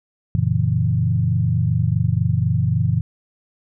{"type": "chord", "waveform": "sine", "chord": "F# dominant seventh", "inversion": "none", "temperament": "equal with one note detuned", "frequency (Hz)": [92.5, 116.54, 140.12, 164.81], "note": ["F#2", "A#2", "C#3", "E3"], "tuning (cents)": [0, 0, 19, 0], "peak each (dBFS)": [-22, -19, -23, -22], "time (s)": [0.35, 3.01], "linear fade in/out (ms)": 0, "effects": []}